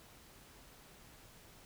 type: silence
effects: pink hiss -59 dBFS RMS until 1.65 s